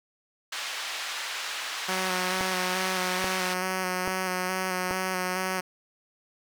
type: band-pass noise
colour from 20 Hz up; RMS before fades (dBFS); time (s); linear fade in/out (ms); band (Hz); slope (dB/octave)
white; -34; 0.52-3.54; 5; 880 to 4000; 12
type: tone with vibrato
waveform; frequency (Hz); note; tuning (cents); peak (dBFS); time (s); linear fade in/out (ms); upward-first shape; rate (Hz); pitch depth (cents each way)
5% pulse; 185; F#3; 0; -16; 1.88-5.61; 10; square; 2.3; 18
type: click train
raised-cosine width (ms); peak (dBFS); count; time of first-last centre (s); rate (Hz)
1; -16; 4; 2.41-4.91; 1.2
effects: none